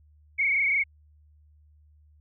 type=tone with frequency modulation; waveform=sine; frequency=2217 Hz; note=C#7; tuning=in tune; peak=-21 dBFS; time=0.38-0.84 s; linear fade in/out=20 ms; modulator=25.9 Hz; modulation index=3; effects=added 75 Hz sine -55 dBFS peak until 2.2 s